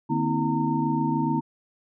sine tone cluster, 151.3 / 233.7 / 260.7 / 323.5 / 916 Hz, D#3 / A#3 / C4 / E4 / A#5, -48 / +5 / -6 / -32 / -31 cents, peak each -28 dBFS, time 0.09-1.41 s, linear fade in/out 20 ms, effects none

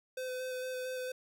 square tone with vibrato, 510 Hz, C5, 44 cents flat, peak -37 dBFS, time 0.17-1.12 s, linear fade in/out 5 ms, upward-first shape square, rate 4.4 Hz, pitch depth 11 cents each way, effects none

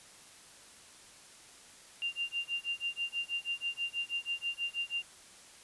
sine tone with tremolo, 2788 Hz, F7, 4 cents flat, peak -30 dBFS, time 2.02-5.02 s, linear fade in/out 0 ms, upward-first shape sine, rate 6.2 Hz, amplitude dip 100%, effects white hiss -55 dBFS RMS until 5.63 s + resampled to 24000 Hz

